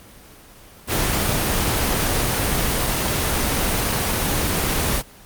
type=noise; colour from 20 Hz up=pink; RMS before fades=-20 dBFS; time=0.87-5.03 s; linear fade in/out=50 ms; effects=pink hiss -45 dBFS RMS until 5.25 s + Opus 24 kbps